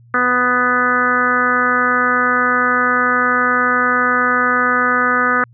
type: harmonic tone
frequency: 248.3 Hz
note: B3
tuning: 9 cents sharp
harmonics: 1 / 2 / 3 / 4 / 5 / 6 / 7 / 8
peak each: -23 / -23 / -28 / -27 / -16 / -17 / -21 / -27 dBFS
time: 0.14-5.44 s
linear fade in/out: 2 ms
effects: added 118 Hz sine -43 dBFS peak until 5.53 s